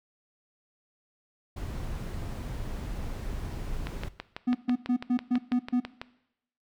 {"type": "noise", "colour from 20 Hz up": "brown", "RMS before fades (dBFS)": -35, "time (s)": [1.56, 4.09], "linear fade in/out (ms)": 10}
{"type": "click train", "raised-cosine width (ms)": 0.3, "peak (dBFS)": -19, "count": 14, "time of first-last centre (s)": [3.87, 6.015], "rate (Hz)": 6.06}
{"type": "tone bursts", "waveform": "triangle", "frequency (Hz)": 246.9, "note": "B3", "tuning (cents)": 0, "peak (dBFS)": -20, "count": 7, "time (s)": [4.47, 5.803], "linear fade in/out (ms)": 10, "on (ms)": 79, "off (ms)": 130}
{"effects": ["noise-tail reverb RT60 0.8 s tail -17 dB re dry"]}